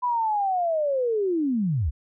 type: linear sweep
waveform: sine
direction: down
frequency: 1001 to 58.27 Hz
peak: -21 dBFS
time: 0.02-1.91 s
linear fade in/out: 20 ms
effects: none